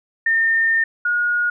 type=tone pair in turn; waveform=sine; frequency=1815 / 1440.6 Hz; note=A#6 / F#6; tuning=-47 / -47 cents; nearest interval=major third; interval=400 cents; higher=first; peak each=-14 / -16 dBFS; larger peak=first; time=0.26-0.84 / 1.05-1.5 s; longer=first; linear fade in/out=5 ms; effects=none